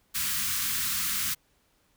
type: band-stop noise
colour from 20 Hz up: white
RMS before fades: -29 dBFS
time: 0.14-1.35 s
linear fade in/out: 20 ms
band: 250 to 1100 Hz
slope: 48 dB/octave
effects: pink hiss -68 dBFS RMS until 1.96 s